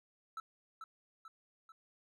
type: tone with echo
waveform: triangle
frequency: 1318.5 Hz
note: E6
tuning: in tune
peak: -38 dBFS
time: 0.37-0.4 s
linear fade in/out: 2 ms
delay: 440 ms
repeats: 3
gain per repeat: -5 dB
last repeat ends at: 1.72 s
effects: none